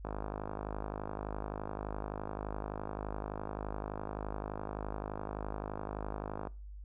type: click train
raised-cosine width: 1 ms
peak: -24 dBFS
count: 333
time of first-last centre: 0.05-6.472 s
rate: 51.7 Hz
effects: noise-tail reverb RT60 0.3 s tail -22 dB re dry + added 50 Hz sine -44 dBFS peak until 6.84 s